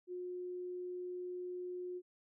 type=tone; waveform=sine; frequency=360 Hz; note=F#4; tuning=47 cents flat; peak=-40 dBFS; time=0.07-2.02 s; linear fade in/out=50 ms; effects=none